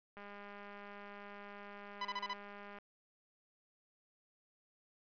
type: click train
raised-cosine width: 0.5 ms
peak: -37 dBFS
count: 532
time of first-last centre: 0.17-2.786 s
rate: 203 Hz
type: tone bursts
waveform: sawtooth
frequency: 1000 Hz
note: B5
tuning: 21 cents sharp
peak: -33 dBFS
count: 5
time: 2.01-2.335 s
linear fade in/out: 5 ms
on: 41 ms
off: 30 ms
effects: resampled to 11025 Hz + 10-bit